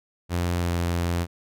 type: tone with pitch glide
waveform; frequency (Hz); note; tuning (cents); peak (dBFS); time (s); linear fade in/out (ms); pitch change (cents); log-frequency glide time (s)
sawtooth; 87.31 to 86.26; F2 to F2; 0 to -21; -19; 0.29-1.27; 50; -21; 0.59-0.7
effects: none